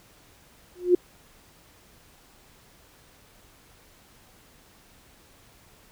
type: tone with exponential growth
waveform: sine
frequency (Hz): 357.2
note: F4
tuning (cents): +39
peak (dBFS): -11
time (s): 0.75-0.95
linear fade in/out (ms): 5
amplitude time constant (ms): 42
effects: pink hiss -56 dBFS RMS until 5.91 s